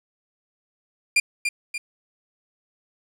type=tone with echo; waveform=40% pulse; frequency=2400 Hz; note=D7; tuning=37 cents sharp; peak=-14 dBFS; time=1.16-1.2 s; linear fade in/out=5 ms; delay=290 ms; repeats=2; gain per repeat=-6 dB; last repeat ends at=1.78 s; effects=low-pass 12000 Hz 12 dB/octave + 9-bit